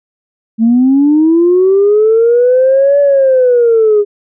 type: linear two-way sweep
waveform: sine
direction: up then down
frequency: 219.7 to 574 to 406 Hz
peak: -4 dBFS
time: 0.58-4.05 s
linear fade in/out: 50 ms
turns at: 3 s
effects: tanh soft clip ceiling -1 dBFS